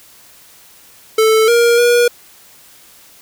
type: tone with pitch steps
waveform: square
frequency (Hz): 439.8 / 471.1 / 480.2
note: A4 / A#4 / B4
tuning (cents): -1 / +18 / -49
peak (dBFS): -9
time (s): 1.18-2.08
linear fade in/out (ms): 5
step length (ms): 300
effects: white hiss -44 dBFS RMS until 3.21 s